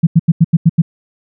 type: tone bursts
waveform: sine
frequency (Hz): 164.6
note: E3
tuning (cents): -2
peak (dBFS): -3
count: 7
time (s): 0.03-0.82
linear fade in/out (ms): 10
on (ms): 40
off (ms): 85
effects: none